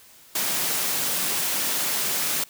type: high-pass noise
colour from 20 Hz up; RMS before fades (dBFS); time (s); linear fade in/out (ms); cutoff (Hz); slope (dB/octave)
white; -25; 0.35-2.44; 5; 120; 48
effects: white hiss -51 dBFS RMS until 2.49 s